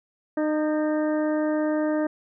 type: harmonic tone with a mistuned harmonic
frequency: 305.8 Hz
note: D#4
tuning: 30 cents flat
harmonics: 1 / 2 / 3 / 4 / 5 / 6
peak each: -23 / -26 / -37 / -39 / -39 / -41 dBFS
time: 0.37-2.07 s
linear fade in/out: 5 ms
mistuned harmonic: 5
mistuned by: +44 cents
effects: none